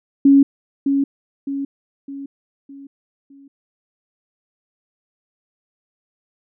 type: tone with echo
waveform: sine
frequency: 277.2 Hz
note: C#4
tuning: in tune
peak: -7 dBFS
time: 0.25-0.43 s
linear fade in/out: 5 ms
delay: 610 ms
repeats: 5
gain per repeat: -7 dB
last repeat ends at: 3.48 s
effects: none